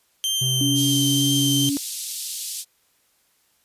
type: tone with vibrato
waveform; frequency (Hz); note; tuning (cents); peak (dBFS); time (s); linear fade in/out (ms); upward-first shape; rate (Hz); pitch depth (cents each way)
sawtooth; 3136; G7; 0; -18; 0.24-1.69; 0; sine; 2.1; 9
type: tone with pitch glide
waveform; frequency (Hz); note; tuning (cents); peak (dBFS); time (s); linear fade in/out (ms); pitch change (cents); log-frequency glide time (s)
triangle; 129.9 to 133.63; C3 to C3; -12 to +37; -21; 0.41-1.7; 10; +49; 0.69-1.12
type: tone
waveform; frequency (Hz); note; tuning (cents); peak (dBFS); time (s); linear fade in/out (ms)
sine; 282.6; C#4; +34; -21; 0.61-1.77; 0
type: band-pass noise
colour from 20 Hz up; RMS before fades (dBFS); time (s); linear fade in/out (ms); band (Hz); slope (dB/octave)
white; -31; 0.74-2.65; 50; 3500 to 12000; 24
effects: white hiss -64 dBFS RMS until 3.64 s + resampled to 32000 Hz